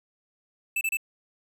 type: tone bursts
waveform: square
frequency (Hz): 2637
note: E7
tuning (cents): 0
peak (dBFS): -25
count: 3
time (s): 0.76-0.971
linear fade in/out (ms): 5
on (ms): 51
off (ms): 29
effects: none